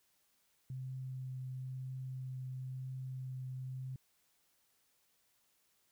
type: tone with vibrato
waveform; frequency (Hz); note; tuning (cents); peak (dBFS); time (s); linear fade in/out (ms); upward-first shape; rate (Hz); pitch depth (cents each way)
sine; 129.8; C3; -13; -40; 0.7-3.96; 2; triangle; 1; 10
effects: white hiss -75 dBFS RMS until 5.91 s